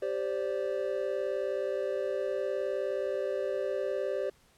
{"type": "chord", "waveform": "triangle", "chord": "G suspended fourth", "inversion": "none", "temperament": "equal with one note detuned", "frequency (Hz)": [392, 523.3, 582.6], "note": ["G4", "C5", "D5"], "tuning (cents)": [0, 0, -14], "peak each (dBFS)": -32, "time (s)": [0.02, 4.3], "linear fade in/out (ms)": 5, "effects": ["pink hiss -64 dBFS RMS until 4.57 s", "low-pass 12000 Hz 12 dB/octave"]}